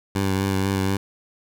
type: tone with vibrato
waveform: 15% pulse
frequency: 96.7 Hz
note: G2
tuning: 23 cents flat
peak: -14 dBFS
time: 0.15-0.97 s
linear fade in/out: 5 ms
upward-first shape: triangle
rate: 4.1 Hz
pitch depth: 32 cents each way
effects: none